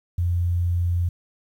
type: tone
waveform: sine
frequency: 87.31 Hz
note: F2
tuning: in tune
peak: -19 dBFS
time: 0.18-1.09 s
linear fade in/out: 5 ms
effects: 9-bit